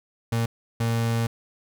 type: tone bursts at uneven times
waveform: 35% pulse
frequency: 115.4 Hz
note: A#2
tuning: 17 cents flat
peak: -20 dBFS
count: 2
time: 0.32-0.46 / 0.8-1.27 s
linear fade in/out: 5 ms
effects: none